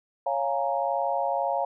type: chord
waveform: sine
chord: Bb minor seventh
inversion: first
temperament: equal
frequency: 554.4 / 698.5 / 830.6 / 932.3 Hz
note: Db5 / F5 / Ab5 / Bb5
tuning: 0 / 0 / 0 / 0 cents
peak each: -29 / -28 / -30 / -31 dBFS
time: 0.26-1.65 s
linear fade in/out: 5 ms
effects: none